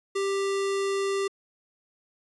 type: tone with sample-and-hold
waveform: sine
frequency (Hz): 393.3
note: G4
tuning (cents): +6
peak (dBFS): -24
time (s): 0.15-1.28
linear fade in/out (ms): 10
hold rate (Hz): 1575
effects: resampled to 22050 Hz